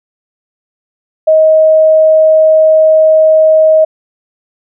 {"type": "tone", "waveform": "sine", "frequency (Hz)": 630, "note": "D#5", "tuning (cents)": 21, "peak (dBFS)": -3, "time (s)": [1.27, 3.85], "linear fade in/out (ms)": 10, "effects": []}